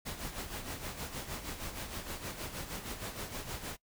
pink noise with tremolo, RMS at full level -39 dBFS, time 0.05-3.77 s, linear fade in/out 20 ms, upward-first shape sine, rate 6.4 Hz, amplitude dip 60%, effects noise-tail reverb RT60 0.1 s tail -22 dB re dry

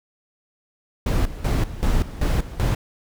brown noise with tremolo, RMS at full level -19 dBFS, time 1.06-2.75 s, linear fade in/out 5 ms, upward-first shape square, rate 2.6 Hz, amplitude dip 80%, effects none

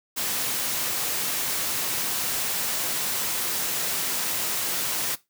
white noise, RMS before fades -27 dBFS, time 0.16-5.16 s, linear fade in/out 20 ms, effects noise-tail reverb RT60 0.2 s tail -18 dB re dry + high-pass 100 Hz 12 dB/octave

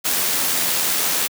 white noise with amplitude modulation, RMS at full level -19 dBFS, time 0.04-1.28 s, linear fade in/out 20 ms, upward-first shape sine, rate 86.1 Hz, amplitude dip 25%, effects high-pass 150 Hz 12 dB/octave

